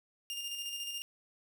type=tone with tremolo; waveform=sawtooth; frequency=2810 Hz; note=F7; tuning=10 cents sharp; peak=-33 dBFS; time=0.3-1.02 s; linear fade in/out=0 ms; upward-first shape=square; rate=14 Hz; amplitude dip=35%; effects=11-bit

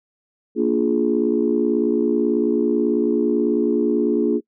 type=chord; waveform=sine; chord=Bb dominant seventh; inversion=none; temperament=just; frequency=233.1 / 291.4 / 349.6 / 419.5 Hz; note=Bb3 / D4 / F4 / Ab4; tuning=0 / -13 / +2 / +17 cents; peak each=-21 dBFS; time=0.55-4.41 s; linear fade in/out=50 ms; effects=noise-tail reverb RT60 0.1 s tail -26 dB re dry + tanh soft clip ceiling -6 dBFS

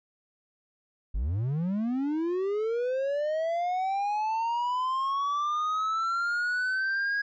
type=linear sweep; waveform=triangle; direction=up; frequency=41.72 to 1653 Hz; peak=-24 dBFS; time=1.14-7.22 s; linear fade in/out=10 ms; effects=resampled to 16000 Hz

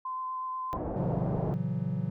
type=tone with vibrato; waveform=sine; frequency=1031 Hz; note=C6; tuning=26 cents flat; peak=-32 dBFS; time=0.05-0.77 s; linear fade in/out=5 ms; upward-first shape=triangle; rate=8.2 Hz; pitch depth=12 cents each way
type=low-pass noise; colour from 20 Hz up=white; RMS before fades=-34 dBFS; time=0.73-1.54 s; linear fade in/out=0 ms; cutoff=690 Hz; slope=24 dB/octave
type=chord; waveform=triangle; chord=F# dominant seventh; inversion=first; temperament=just; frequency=115.62 / 138.75 / 166.5 / 185 Hz; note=A#2 / C#3 / E3 / F#3; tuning=-14 / +2 / +18 / 0 cents; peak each=-34 / -32 / -32 / -32 dBFS; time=0.96-2.1 s; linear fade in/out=5 ms
effects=none

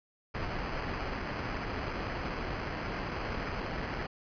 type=noise with sample-and-hold; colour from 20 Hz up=pink; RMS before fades=-36 dBFS; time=0.34-4.07 s; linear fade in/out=10 ms; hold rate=3675 Hz; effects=resampled to 11025 Hz

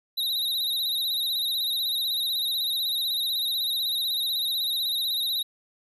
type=tone with vibrato; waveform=square; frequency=3853 Hz; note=B7; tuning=44 cents flat; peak=-25 dBFS; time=0.17-5.43 s; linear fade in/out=10 ms; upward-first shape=sine; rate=16 Hz; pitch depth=76 cents each way; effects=none

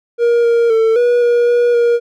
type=tone with pitch steps; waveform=triangle; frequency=472.1 / 467.7 / 447.6 / 483.7 / 478 / 480.7 / 473.4 Hz; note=A#4 / A#4 / A4 / B4 / A#4 / B4 / A#4; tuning=+22 / +6 / +30 / -36 / +43 / -47 / +27 cents; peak=-7 dBFS; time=0.18-2 s; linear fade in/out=50 ms; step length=260 ms; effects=none

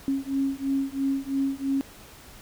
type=beating tone pair; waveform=sine; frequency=271.2 / 274.2 Hz; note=C#4 / C#4; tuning=-38 / -19 cents; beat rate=3 Hz; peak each=-27 dBFS; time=0.08-1.81 s; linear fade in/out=0 ms; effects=pink hiss -48 dBFS RMS until 2.41 s

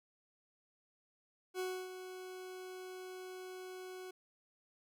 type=tone with ADSR envelope; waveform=40% pulse; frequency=370 Hz; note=F#4; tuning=in tune; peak=-35 dBFS; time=1.54-4.11 s; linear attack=54 ms; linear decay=290 ms; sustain=-10 dB; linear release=6 ms; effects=none

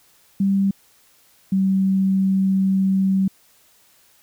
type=tone pair in turn; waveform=sine; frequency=196 / 191.86 Hz; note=G3 / G3; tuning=0 / -37 cents; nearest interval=unison; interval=37 cents; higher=first; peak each=-15 dBFS; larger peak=neither; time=0.4-0.71 / 1.52-3.28 s; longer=second; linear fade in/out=5 ms; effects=white hiss -56 dBFS RMS until 4.22 s

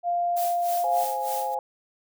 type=tone with pitch glide; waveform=sine; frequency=698 to 703.3 Hz; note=F5 to F5; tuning=-1 to +12 cents; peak=-22 dBFS; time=0.03-1.08 s; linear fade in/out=50 ms; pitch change=+13 cents; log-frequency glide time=0.71-0.95 s
type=noise with tremolo; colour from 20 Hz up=blue; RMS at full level=-34 dBFS; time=0.36-1.55 s; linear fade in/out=10 ms; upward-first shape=sine; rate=3.3 Hz; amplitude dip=85%
type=chord; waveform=sine; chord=F minor; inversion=second; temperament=equal; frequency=523.3 / 698.5 / 830.6 Hz; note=C5 / F5 / Ab5; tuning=0 / 0 / 0 cents; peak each=-32 / -33 / -27 dBFS; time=0.84-1.59 s; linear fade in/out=2 ms
effects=none

